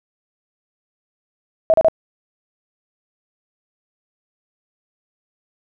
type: tone bursts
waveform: sine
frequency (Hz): 645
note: E5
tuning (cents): -38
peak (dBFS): -9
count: 3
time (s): 1.7-1.884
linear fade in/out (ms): 0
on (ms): 38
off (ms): 35
effects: none